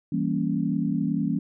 sine chord, E diminished seventh, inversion none, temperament equal with one note detuned, 164.81 / 196 / 233.1 / 278 Hz, E3 / G3 / Bb3 / Db4, 0 / 0 / 0 / +5 cents, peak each -28 dBFS, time 0.12-1.39 s, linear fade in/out 5 ms, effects none

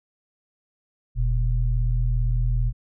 sine tone pair together, 42.47 / 120.2 Hz, F1 / B2, -48 / -46 cents, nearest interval octave + tritone, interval 1802 cents, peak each -20 / -24 dBFS, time 1.15-2.73 s, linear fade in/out 50 ms, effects none

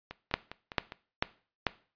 two click trains, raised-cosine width 0.3 ms, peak -24 / -9 dBFS, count 5 / 4, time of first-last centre 0.11-0.921 / 0.34-1.667 s, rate 4.93 / 2.26 Hz, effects noise-tail reverb RT60 0.4 s tail -18 dB re dry + resampled to 11025 Hz

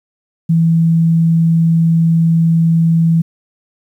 sine tone, 164.81 Hz, E3, in tune, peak -8 dBFS, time 0.49-3.22 s, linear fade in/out 10 ms, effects 8-bit

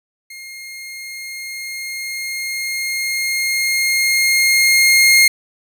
sawtooth tone with level ramp, 2134 Hz, C7, 34 cents sharp, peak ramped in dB -29 to -4 dBFS, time 0.3-5.28 s, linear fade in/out 5 ms, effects none

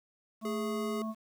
harmonic tone, 220 Hz, A3, in tune, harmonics 1 / 3 / 5, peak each -34 / -43 / -42 dBFS, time 0.41-1.15 s, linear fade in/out 50 ms
square tone, 415.3 Hz, G#4, in tune, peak -36 dBFS, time 0.45-1.02 s, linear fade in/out 2 ms
effects 10-bit

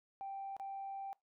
sine tone with dropouts, 784 Hz, G5, in tune, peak -40 dBFS, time 0.21-1.13 s, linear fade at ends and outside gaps 0 ms, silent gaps 0.566-0.598 s, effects noise-tail reverb RT60 0.2 s tail -24 dB re dry + tanh soft clip ceiling -37 dBFS

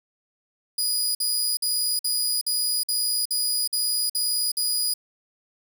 20% pulse tone bursts, 4920 Hz, D#8, 20 cents flat, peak -16 dBFS, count 10, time 0.78-4.939 s, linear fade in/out 5 ms, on 370 ms, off 51 ms, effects none

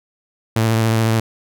sawtooth tone with vibrato, 112.5 Hz, A2, 39 cents sharp, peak -10 dBFS, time 0.56-1.2 s, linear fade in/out 5 ms, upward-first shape triangle, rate 14 Hz, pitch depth 33 cents each way, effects none

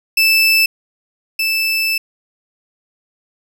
30% pulse tone pair in turn, 2637 / 2637 Hz, E7 / E7, 0 / 0 cents, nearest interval unison, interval 0 cents, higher neither, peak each -7 / -12 dBFS, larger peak first, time 0.17-0.66 / 1.39-1.98 s, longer second, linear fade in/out 5 ms, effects none

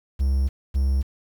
triangle tone pair in turn, 67.3 / 67.3 Hz, C2 / C2, +49 / +49 cents, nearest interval unison, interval 0 cents, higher neither, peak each -16 dBFS, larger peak neither, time 0.19-0.49 / 0.74-1.03 s, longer first, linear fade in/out 20 ms, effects 8-bit

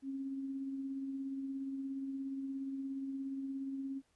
sine tone with tremolo, 270.9 Hz, C#4, 40 cents flat, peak -36 dBFS, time 0.02-4.02 s, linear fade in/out 50 ms, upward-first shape triangle, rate 17 Hz, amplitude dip 35%, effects pink hiss -75 dBFS RMS until 4.15 s + resampled to 24000 Hz

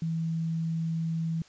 sine tone, 163.4 Hz, E3, 15 cents flat, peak -27 dBFS, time 0.02-1.42 s, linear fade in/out 2 ms, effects white hiss -57 dBFS RMS until 1.48 s + resampled to 16000 Hz

